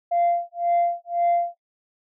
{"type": "tone with tremolo", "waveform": "sine", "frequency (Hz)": 692, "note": "F5", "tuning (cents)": -16, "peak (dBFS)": -15, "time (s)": [0.11, 1.57], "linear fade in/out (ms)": 10, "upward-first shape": "sine", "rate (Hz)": 1.9, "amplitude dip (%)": 100, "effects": ["noise-tail reverb RT60 0.1 s tail -18 dB re dry", "tanh soft clip ceiling -14 dBFS"]}